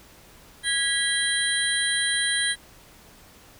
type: tone cluster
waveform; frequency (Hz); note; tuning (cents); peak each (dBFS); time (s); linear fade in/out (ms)
sine; 1650 / 1950 / 3220 / 3965 / 9240; G#6 / B6 / G7 / B7 / D9; -12 / -23 / +46 / +6 / -29; -28; 0.63-2.56; 50
effects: pink hiss -51 dBFS RMS until 3.59 s